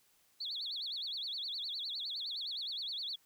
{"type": "tone with vibrato", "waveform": "sine", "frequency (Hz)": 3872, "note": "B7", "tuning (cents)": -35, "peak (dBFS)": -37, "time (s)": [0.4, 3.16], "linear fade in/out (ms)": 10, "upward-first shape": "sine", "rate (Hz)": 9.7, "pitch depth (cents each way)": 280, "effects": ["white hiss -70 dBFS RMS until 3.25 s"]}